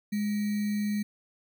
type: tone with sample-and-hold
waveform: sine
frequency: 207.7 Hz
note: G#3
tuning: in tune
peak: -26 dBFS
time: 0.12-1.03 s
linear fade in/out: 10 ms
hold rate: 2100 Hz
effects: none